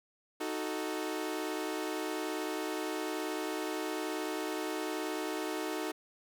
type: chord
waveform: sawtooth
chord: D# diminished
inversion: none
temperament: equal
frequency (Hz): 311.1 / 370 / 440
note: D#4 / F#4 / A4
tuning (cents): 0 / 0 / 0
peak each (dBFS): -33 / -35 / -36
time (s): 0.4-5.92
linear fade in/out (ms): 10
effects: none